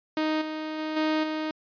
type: tone with level steps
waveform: sawtooth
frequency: 311.1 Hz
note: D#4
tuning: in tune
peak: -20 / -27 / -25 / -19 / -24 dBFS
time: 0.17-1.51 s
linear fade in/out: 2 ms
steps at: 0.41 / 0.78 / 0.96 / 1.23 s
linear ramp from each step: 10 ms
effects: resampled to 11025 Hz